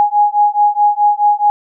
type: beating tone pair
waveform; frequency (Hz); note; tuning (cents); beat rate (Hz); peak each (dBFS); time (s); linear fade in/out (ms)
sine; 827 / 831.7; G#5 / G#5; -8 / +2; 4.7; -12; 0-1.5; 0
effects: none